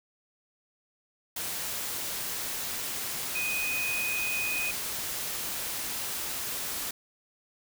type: tone in noise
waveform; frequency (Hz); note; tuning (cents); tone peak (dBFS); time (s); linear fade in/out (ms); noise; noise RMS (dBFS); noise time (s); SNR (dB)
sine; 2495; D#7; +4; -29; 3.35-4.71; 5; white; -34; 1.36-6.91; +2
effects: none